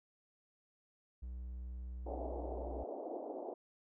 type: tone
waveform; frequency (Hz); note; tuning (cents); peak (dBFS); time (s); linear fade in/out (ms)
triangle; 61.74; B1; 0; -40; 1.22-2.84; 10
type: band-pass noise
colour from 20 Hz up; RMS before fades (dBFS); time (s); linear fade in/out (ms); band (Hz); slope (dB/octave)
white; -44; 2.06-3.54; 5; 270 to 760; 48
effects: none